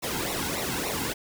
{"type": "noise with flanger", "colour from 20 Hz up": "pink", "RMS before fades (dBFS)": -30, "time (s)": [0.02, 1.14], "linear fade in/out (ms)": 20, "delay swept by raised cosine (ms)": [0.62, 1.72], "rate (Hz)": 3.5, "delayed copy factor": -0.8, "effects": []}